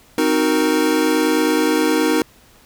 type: chord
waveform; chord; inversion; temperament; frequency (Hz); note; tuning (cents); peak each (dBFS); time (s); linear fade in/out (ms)
square; C half-diminished seventh; none; equal; 261.6 / 311.1 / 370 / 466.2; C4 / Eb4 / Gb4 / Bb4; 0 / 0 / 0 / 0; -23 / -18 / -24 / -21; 0.18-2.22; 2
effects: pink hiss -50 dBFS RMS until 2.65 s